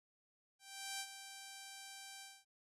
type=tone with ADSR envelope; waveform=5% pulse; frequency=783 Hz; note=G5; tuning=2 cents flat; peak=-29 dBFS; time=0.59-2.45 s; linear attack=410 ms; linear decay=60 ms; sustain=-10 dB; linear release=230 ms; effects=resampled to 32000 Hz